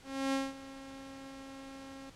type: tone with ADSR envelope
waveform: sawtooth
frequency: 270 Hz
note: C#4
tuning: 45 cents flat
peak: -25 dBFS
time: 0.03-2.1 s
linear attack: 300 ms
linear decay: 200 ms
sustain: -17 dB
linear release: 6 ms
effects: pink hiss -57 dBFS RMS until 2.15 s + low-pass 8000 Hz 12 dB/octave